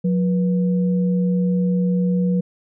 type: tone pair together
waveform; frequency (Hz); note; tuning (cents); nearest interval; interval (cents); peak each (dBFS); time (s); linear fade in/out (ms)
sine; 179.85 / 484.6; F#3 / B4; -49 / -33; octave + perfect fourth; 1716; -16 / -27; 0.04-2.41; 10
effects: none